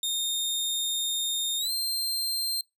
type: tone with pitch glide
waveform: sawtooth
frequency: 3668 to 4165 Hz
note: A#7 to C8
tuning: -29 to -9 cents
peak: -24 dBFS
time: 0.03-2.61 s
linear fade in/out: 2 ms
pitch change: +220 cents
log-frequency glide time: 1.58-1.71 s
effects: noise-tail reverb RT60 0.2 s tail -24 dB re dry